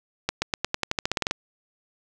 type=accelerating click train; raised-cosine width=0.2 ms; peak=-6 dBFS; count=14; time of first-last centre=0.29-1.311 s; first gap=130 ms; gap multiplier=0.91; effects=none